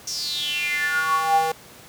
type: tone with high-pass filter sweep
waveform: square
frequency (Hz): 160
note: D#3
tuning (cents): +49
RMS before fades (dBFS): -23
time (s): 0.07-1.52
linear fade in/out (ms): 5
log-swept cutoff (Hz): 5900 to 610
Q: 8.8
effects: pink hiss -45 dBFS RMS until 1.88 s + high-pass 100 Hz 12 dB/octave